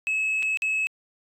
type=tone with dropouts; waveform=sine; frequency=2583 Hz; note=E7; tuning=36 cents flat; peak=-20 dBFS; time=0.07-0.87 s; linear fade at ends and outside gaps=0 ms; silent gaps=0.425-0.429 / 0.572-0.621 s; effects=tanh soft clip ceiling -21 dBFS